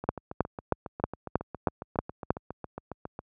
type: two click trains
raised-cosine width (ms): 1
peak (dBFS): -9 / -22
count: 8 / 24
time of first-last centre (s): 0.09-2.305 / 0.04-3.191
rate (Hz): 3.16 / 7.3
effects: high-pass 60 Hz 12 dB/octave